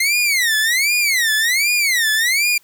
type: tone with vibrato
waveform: sawtooth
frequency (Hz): 2055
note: C7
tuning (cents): -32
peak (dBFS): -11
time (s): 0-2.58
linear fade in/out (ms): 5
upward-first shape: sine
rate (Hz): 1.3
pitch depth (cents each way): 300
effects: white hiss -55 dBFS RMS until 2.63 s